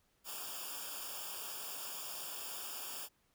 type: noise with comb filter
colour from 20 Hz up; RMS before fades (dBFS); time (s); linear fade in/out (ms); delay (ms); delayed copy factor
white; -44; 0.24-3.09; 50; 0.49; -1
effects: pink hiss -75 dBFS RMS until 3.34 s